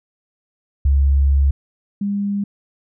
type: tone pair in turn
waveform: sine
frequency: 69.3 / 201.6 Hz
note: C#2 / G3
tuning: 0 / +49 cents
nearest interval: octave + tritone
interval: 1849 cents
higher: second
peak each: -11 / -18 dBFS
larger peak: first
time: 0.85-1.51 / 2.01-2.44 s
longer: first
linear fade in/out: 5 ms
effects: none